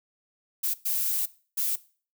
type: noise bursts at uneven times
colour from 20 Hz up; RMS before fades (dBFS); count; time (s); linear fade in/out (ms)
violet; -27; 3; 0.63-0.74 / 0.85-1.26 / 1.57-1.76; 10
effects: noise-tail reverb RT60 0.4 s tail -19 dB re dry